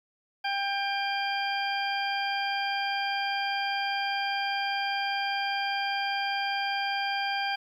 harmonic tone, 795 Hz, G5, 24 cents sharp, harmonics 1 / 2 / 3 / 4 / 6, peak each -30 / -33 / -35 / -36 / -38 dBFS, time 0.44-7.56 s, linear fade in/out 10 ms, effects 10-bit

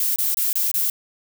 violet noise bursts, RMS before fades -21 dBFS, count 5, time 0-0.9 s, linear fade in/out 2 ms, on 160 ms, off 25 ms, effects none

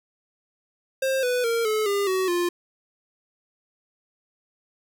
square tone with pitch steps, 531 / 495.4 / 462.3 / 431.3 / 402.4 / 375.5 / 350.3 Hz, C5 / B4 / A#4 / A4 / G4 / F#4 / F4, +25 / +5 / -14 / -35 / +45 / +26 / +5 cents, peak -22 dBFS, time 1.02-2.49 s, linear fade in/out 5 ms, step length 210 ms, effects none

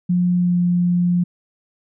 sine tone with pitch glide, 178 to 176.26 Hz, F3 to F3, +33 to +16 cents, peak -14 dBFS, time 0.09-1.24 s, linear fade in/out 10 ms, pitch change -17 cents, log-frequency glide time 0.36-0.57 s, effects none

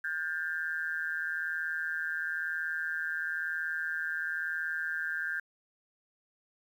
sine tone with amplitude modulation, 1594 Hz, G6, 28 cents sharp, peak -27 dBFS, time 0.04-5.4 s, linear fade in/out 5 ms, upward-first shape sine, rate 161 Hz, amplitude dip 95%, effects 10-bit

